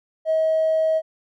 triangle tone with tanh clipping, 637 Hz, D#5, 41 cents sharp, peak -16 dBFS, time 0.25-1.02 s, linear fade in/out 50 ms, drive 1 dB, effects none

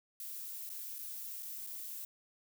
violet noise with dropouts, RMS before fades -44 dBFS, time 0.2-2.05 s, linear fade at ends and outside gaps 1 ms, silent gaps 0.693-0.701 / 0.984-0.989 / 1.425-1.429 / 1.666-1.671 s, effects none

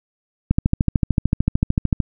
click train, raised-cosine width 5 ms, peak -3 dBFS, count 21, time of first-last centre 0.51-2.003 s, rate 13.4 Hz, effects none

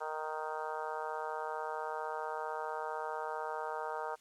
harmonic tone, 155.56 Hz, D#3, in tune, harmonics 3 / 4 / 5 / 6 / 7 / 8 / 9 / 10, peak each -43 / -44 / -43 / -41 / -50 / -45 / -49 / -50 dBFS, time 0-4.16 s, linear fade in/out 20 ms, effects white hiss -65 dBFS RMS until 4.2 s + low-pass 9000 Hz 12 dB/octave

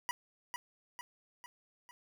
25% pulse tone with echo, 974 Hz, B5, 24 cents flat, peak -29 dBFS, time 0.09-0.11 s, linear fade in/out 0 ms, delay 450 ms, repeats 4, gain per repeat -5 dB, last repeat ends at 1.91 s, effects none

